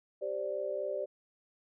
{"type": "chord", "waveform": "sine", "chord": "G suspended fourth", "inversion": "none", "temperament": "equal", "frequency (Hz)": [392, 523.3, 587.3], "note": ["G4", "C5", "D5"], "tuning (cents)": [0, 0, 0], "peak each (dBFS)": [-39, -38, -35], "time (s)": [0.21, 1.06], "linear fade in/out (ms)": 20, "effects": []}